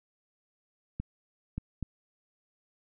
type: clicks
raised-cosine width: 5 ms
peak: -21 dBFS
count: 3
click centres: 1 / 1.58 / 1.827 s
effects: none